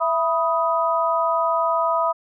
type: tone cluster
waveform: sine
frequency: 664 / 984 / 1252 Hz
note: E5 / B5 / D#6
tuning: +12 / -7 / +10 cents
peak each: -22 dBFS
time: 0-2.13 s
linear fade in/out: 20 ms
effects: none